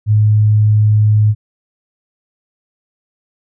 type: tone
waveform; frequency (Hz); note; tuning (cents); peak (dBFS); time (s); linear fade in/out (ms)
sine; 106.5; G#2; +44; -7; 0.06-1.35; 50
effects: none